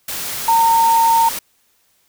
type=tone in noise; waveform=sine; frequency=915 Hz; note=A#5; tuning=32 cents flat; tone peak=-10 dBFS; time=0.48-1.29 s; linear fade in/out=5 ms; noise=white; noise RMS=-25 dBFS; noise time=0.08-1.39 s; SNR=+12 dB; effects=white hiss -60 dBFS RMS until 2.08 s